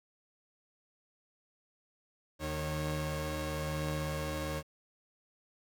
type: tone cluster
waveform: sawtooth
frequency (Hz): 75.9 / 152.8 / 546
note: D#2 / D#3 / C#5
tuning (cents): -42 / -31 / -26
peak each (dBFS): -35 / -33 / -35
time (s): 2.39-4.63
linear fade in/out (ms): 50
effects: 11-bit